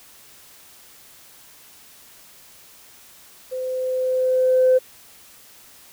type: tone with level ramp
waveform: sine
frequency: 513 Hz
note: C5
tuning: 34 cents flat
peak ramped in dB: -25 to -10 dBFS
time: 3.51-4.79 s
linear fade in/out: 20 ms
effects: tanh soft clip ceiling -8 dBFS + white hiss -48 dBFS RMS until 5.92 s